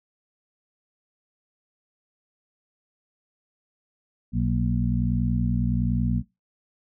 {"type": "harmonic tone with a mistuned harmonic", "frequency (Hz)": 61.3, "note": "B1", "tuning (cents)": -12, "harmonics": [1, 2, 3, 4], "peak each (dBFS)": [-27, -26, -26, -27], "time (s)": [4.32, 6.23], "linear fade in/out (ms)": 50, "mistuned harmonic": 4, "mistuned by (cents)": -81, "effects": ["noise-tail reverb RT60 0.2 s tail -19 dB re dry"]}